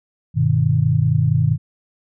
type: chord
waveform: sine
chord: G augmented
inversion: none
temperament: just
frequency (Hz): 98 / 122.5 / 153.12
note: G2 / B2 / D#3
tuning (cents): 0 / -14 / -27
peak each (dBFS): -20 / -17 / -17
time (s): 0.34-1.58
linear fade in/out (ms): 50
effects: none